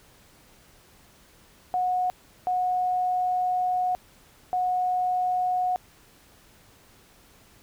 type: tone bursts at uneven times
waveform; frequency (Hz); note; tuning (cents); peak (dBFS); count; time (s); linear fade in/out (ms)
sine; 730; F#5; -24; -22; 3; 1.74-2.1 / 2.47-3.95 / 4.53-5.76; 0
effects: pink hiss -56 dBFS RMS until 7.62 s